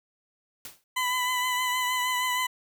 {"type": "noise with exponential decay", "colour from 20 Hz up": "white", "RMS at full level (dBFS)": -37, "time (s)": [0.65, 0.84], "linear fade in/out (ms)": 1, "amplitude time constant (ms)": 41}
{"type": "tone with vibrato", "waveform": "20% pulse", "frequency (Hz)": 1003, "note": "B5", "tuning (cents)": 26, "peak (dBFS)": -20, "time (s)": [0.96, 2.47], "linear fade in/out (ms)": 10, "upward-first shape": "triangle", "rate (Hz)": 6.4, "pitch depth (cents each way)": 32}
{"effects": []}